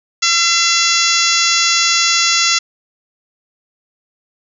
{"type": "harmonic tone", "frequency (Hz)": 679, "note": "F5", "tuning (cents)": -49, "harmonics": [2, 3, 4, 5, 6, 7, 8, 9, 10], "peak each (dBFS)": [-20, -20, -20, -20, -20, -20, -20, -20, -20], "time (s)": [0.22, 2.59], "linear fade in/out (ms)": 10, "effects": []}